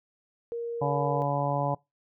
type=tone; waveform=sine; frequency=468.4 Hz; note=A#4; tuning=8 cents sharp; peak=-30 dBFS; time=0.52-1.22 s; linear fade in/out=0 ms
type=harmonic tone; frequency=142.2 Hz; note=C#3; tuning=45 cents sharp; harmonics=1 / 2 / 3 / 4 / 5 / 6 / 7; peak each=-29 / -36 / -40 / -31 / -33 / -33 / -34 dBFS; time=0.81-1.75 s; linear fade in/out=10 ms
effects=noise-tail reverb RT60 0.2 s tail -23 dB re dry